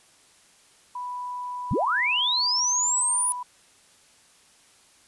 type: tone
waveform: sine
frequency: 987.8 Hz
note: B5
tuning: in tune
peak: -30 dBFS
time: 0.95-3.43 s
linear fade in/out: 5 ms
type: linear sweep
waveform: sine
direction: up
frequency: 75.7 to 9956 Hz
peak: -21 dBFS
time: 1.71-3.32 s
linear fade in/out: 0 ms
effects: white hiss -57 dBFS RMS until 5.07 s + resampled to 24000 Hz